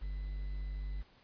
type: tone with quantisation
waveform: triangle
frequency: 49 Hz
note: G1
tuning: in tune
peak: -34 dBFS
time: 0.01-1.03 s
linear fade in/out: 20 ms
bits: 10
effects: pink hiss -64 dBFS RMS until 1.23 s + resampled to 11025 Hz